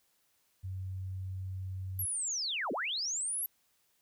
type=tone; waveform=sine; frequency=94.1 Hz; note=F#2; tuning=30 cents sharp; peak=-36 dBFS; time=0.63-2.06 s; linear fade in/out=20 ms
type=linear two-way sweep; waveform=sine; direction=down then up; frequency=11780 to 201.3 to 11780 Hz; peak=-32 dBFS; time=1.99-3.46 s; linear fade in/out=2 ms; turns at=2.72 s
effects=white hiss -73 dBFS RMS until 4.01 s